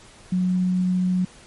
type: tone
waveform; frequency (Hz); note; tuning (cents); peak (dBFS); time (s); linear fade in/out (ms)
sine; 182.7; F#3; -22; -18; 0.32-1.25; 5
effects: pink hiss -48 dBFS RMS until 1.46 s + MP3 48 kbps